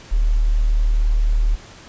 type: tone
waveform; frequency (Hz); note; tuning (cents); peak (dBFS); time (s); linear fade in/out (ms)
sine; 38; D#1; -40; -13; 0.11-1.56; 20
effects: pink hiss -42 dBFS RMS until 1.88 s + resampled to 16000 Hz